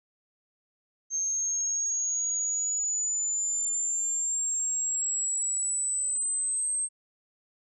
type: exponential sweep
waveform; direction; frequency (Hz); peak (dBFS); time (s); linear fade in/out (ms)
sine; up; 6360 to 8372; -26; 1.1-6.89; 50
effects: none